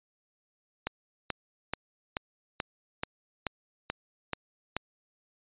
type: click train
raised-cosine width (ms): 0.3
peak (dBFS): -14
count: 10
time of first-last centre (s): 0.87-4.766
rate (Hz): 2.31
effects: resampled to 8000 Hz